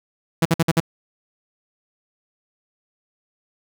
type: tone bursts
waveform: sawtooth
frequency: 164.9 Hz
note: E3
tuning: 1 cent sharp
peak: -10 dBFS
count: 5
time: 0.42-0.802 s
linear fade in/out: 5 ms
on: 34 ms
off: 53 ms
effects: none